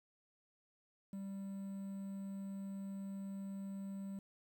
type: tone with quantisation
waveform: triangle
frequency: 196 Hz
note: G3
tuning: in tune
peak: -40 dBFS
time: 1.13-4.19 s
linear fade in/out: 2 ms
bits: 11
effects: none